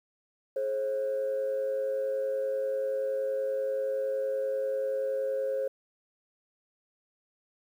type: tone pair together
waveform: sine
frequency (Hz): 425 / 535.5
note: G#4 / C5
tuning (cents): +40 / +40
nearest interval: major third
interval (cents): 400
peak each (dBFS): -34 / -27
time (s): 0.56-5.68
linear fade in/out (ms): 5
effects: tanh soft clip ceiling -23 dBFS + 10-bit